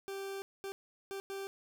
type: tone bursts at uneven times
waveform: 40% pulse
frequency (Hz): 391.5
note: G4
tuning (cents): -2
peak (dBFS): -38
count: 4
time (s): 0.08-0.42 / 0.64-0.72 / 1.11-1.2 / 1.3-1.47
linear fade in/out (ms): 0
effects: none